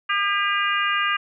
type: harmonic tone with a mistuned harmonic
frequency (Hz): 403.5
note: G#4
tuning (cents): -50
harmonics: 3 / 4 / 5 / 6 / 7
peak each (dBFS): -23 / -25 / -28 / -29 / -27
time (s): 0.09-1.17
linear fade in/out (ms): 10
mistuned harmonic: 5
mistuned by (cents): -27
effects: none